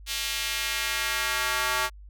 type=tone with high-pass filter sweep; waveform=square; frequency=126.3 Hz; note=B2; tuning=39 cents sharp; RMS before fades=-28 dBFS; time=0.06-1.9 s; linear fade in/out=50 ms; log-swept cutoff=3200 to 1100 Hz; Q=1.2; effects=added 50 Hz sine -43 dBFS peak until 2.09 s